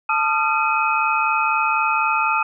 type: tone cluster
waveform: sine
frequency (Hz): 880 / 1224 / 1368 / 2526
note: A5 / D#6 / F6 / D#7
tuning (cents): 0 / -29 / -36 / +26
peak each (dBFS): -22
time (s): 0.09-2.43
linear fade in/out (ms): 5
effects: none